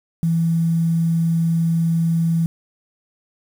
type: tone with quantisation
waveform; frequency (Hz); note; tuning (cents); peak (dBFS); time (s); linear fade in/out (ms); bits
sine; 165.7; E3; +9; -15; 0.23-2.46; 0; 7
effects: none